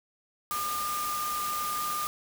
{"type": "tone in noise", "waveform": "sine", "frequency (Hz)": 1208, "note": "D6", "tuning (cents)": 48, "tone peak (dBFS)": -30, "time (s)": [0.51, 2.07], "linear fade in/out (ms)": 0, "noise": "white", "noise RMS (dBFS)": -36, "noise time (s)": [0.51, 2.07], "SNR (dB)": 3, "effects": []}